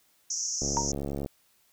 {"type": "band-pass noise", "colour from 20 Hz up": "pink", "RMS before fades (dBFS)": -32, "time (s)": [0.3, 0.92], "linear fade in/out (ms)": 5, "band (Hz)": [5500, 6800], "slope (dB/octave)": 96}
{"type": "click train", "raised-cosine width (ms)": 2, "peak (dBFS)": -20, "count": 46, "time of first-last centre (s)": [0.62, 1.261], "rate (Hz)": 70.2}
{"type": "tone with exponential decay", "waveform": "sine", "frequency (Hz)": 932.3, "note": "A#5", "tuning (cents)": 0, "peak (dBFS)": -21, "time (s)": [0.77, 0.91], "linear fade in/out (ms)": 0, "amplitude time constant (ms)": 29}
{"effects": ["white hiss -66 dBFS RMS until 1.72 s"]}